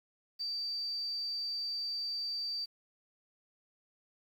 sine tone, 4645 Hz, D8, 20 cents flat, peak -34 dBFS, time 0.39-2.66 s, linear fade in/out 20 ms, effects 10-bit

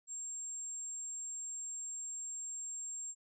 sine tone, 7459 Hz, A#8, in tune, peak -40 dBFS, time 0.07-3.15 s, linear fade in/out 50 ms, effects none

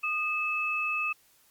sine tone pair together, 1227 / 2600 Hz, D#6 / E7, -25 / -24 cents, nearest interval octave + minor second, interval 1301 cents, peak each -33 / -28 dBFS, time 0.03-1.13 s, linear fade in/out 10 ms, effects white hiss -63 dBFS RMS until 1.5 s + Opus 48 kbps

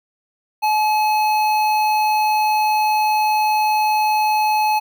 square tone with notch filter, 855 Hz, A5, 50 cents flat, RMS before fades -17 dBFS, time 0.62-4.8 s, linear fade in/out 20 ms, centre 7900 Hz, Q 0.74, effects none

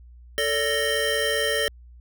square tone cluster, 444.2 / 575 / 1852 / 3115 Hz, A4 / D5 / A#6 / G7, +16 / -37 / -12 / -12 cents, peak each -28 / -28 / -27 / -29 dBFS, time 0.38-1.68 s, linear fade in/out 0 ms, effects added 60 Hz sine -44 dBFS peak until 2 s

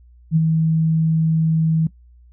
sine tone with ADSR envelope, 160.4 Hz, E3, 47 cents flat, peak -10 dBFS, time 0.31-1.87 s, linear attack 51 ms, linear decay 25 ms, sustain -4 dB, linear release 4 ms, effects noise-tail reverb RT60 0.1 s tail -18 dB re dry + added 60 Hz sine -45 dBFS peak until 2.32 s

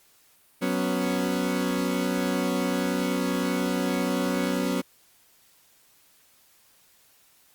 30% pulse chord, F# suspended fourth, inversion none, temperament equal, 185 / 246.9 / 277.2 Hz, F#3 / B3 / C#4, 0 / 0 / 0 cents, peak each -26 dBFS, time 0.61-4.82 s, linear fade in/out 20 ms, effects white hiss -60 dBFS RMS until 7.54 s + Opus 48 kbps

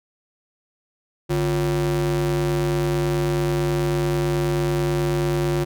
square ring-modulated tone, 102.2 Hz, G#2, 27 cents flat, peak -17 dBFS, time 1.29-5.65 s, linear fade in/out 20 ms, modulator 249 Hz, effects none

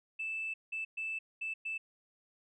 sine tone bursts at uneven times, 2637 Hz, E7, in tune, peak -34 dBFS, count 5, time 0.19-0.54 / 0.72-0.85 / 0.97-1.19 / 1.41-1.54 / 1.65-1.78 s, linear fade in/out 10 ms, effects tanh soft clip ceiling -30 dBFS

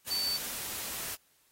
sine tone in noise, 4537 Hz, C#8, 39 cents sharp, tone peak -29 dBFS, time 0.1-0.38 s, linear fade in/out 20 ms, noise white, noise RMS -38 dBFS, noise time 0.06-1.16 s, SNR +6 dB, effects white hiss -68 dBFS RMS until 1.51 s + AAC 48 kbps

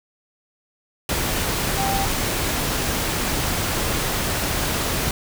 sine tone in noise, 784 Hz, G5, in tune, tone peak -23 dBFS, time 1.78-2.05 s, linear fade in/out 2 ms, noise pink, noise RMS -23 dBFS, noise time 1.09-5.11 s, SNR -3 dB, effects none

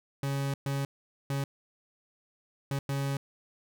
40% pulse tone bursts at uneven times, 138.59 Hz, C#3, in tune, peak -28 dBFS, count 5, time 0.23-0.54 / 0.66-0.85 / 1.3-1.44 / 2.71-2.79 / 2.89-3.17 s, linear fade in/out 2 ms, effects none

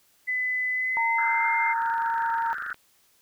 sine tone with pitch glide, 2008 to 2099 Hz, B6 to C7, +28 to +5 cents, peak -24 dBFS, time 0.27-1.74 s, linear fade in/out 20 ms, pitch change +77 cents, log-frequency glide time 0.73-1.47 s
sine tone, 919 Hz, A#5, 25 cents flat, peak -24 dBFS, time 0.97-2.53 s, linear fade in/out 0 ms
pink band-pass noise, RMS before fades -33 dBFS, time 1.18-2.73 s, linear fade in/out 2 ms, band 1300 to 1700 Hz, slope 96 dB/octave
click train, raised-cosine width 0.3 ms, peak -30 dBFS, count 24, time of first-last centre 1.82-2.744 s, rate 24.9 Hz
effects white hiss -63 dBFS RMS until 3.21 s

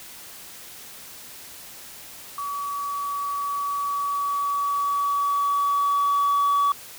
sine tone with level ramp, 1138 Hz, C#6, 45 cents sharp, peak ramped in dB -27 to -15 dBFS, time 2.38-6.72 s, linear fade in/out 2 ms, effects tanh soft clip ceiling -16 dBFS + white hiss -42 dBFS RMS until 6.98 s

